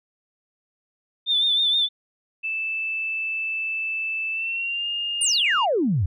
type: tone with vibrato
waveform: sine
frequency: 3565 Hz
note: A7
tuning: 22 cents sharp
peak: -17 dBFS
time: 1.26-1.89 s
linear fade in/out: 50 ms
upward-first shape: triangle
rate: 6.4 Hz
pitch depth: 60 cents each way
type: tone with pitch glide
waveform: sine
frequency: 2637 to 2826 Hz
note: E7 to F7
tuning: 0 to +20 cents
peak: -24 dBFS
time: 2.43-5.66 s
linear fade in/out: 20 ms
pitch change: +120 cents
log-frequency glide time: 4.32-4.87 s
type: exponential sweep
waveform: sine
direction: down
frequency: 9920 to 80.1 Hz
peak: -18 dBFS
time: 5.21-6.06 s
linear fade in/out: 5 ms
effects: tanh soft clip ceiling -10 dBFS